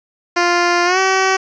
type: tone with pitch glide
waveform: 10% pulse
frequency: 349.2 to 380.8 Hz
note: F4 to F#4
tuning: 0 to +50 cents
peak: -4 dBFS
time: 0.36-1.37 s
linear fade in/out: 10 ms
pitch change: +150 cents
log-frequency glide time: 0.85-0.99 s
effects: resampled to 16000 Hz + 7-bit